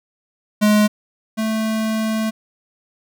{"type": "tone pair in turn", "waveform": "square", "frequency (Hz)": [210.5, 219.8], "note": ["G#3", "A3"], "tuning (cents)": [24, -2], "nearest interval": "minor second", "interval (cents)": 74, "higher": "second", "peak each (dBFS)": [-12, -19], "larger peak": "first", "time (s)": [[0.61, 0.88], [1.37, 2.31]], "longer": "second", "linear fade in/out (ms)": 20, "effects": []}